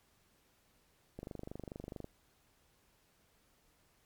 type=click train; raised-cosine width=2 ms; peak=-30 dBFS; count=22; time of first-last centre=1.19-2.044 s; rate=24.6 Hz; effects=pink hiss -71 dBFS RMS until 4.05 s + MP3 96 kbps